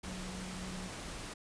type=tone in noise; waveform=sine; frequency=184.7 Hz; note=F#3; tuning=3 cents flat; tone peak=-43 dBFS; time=0.05-0.88 s; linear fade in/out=10 ms; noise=pink; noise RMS=-44 dBFS; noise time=0.03-1.34 s; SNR=-2 dB; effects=resampled to 22050 Hz